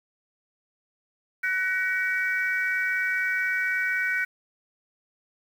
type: tone cluster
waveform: sine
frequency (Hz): 1496 / 1899 / 2274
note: F#6 / A#6 / C#7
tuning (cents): +19 / +32 / +44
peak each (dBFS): -25 / -29 / -29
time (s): 1.43-4.25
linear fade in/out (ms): 10
effects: tanh soft clip ceiling -14 dBFS + 8-bit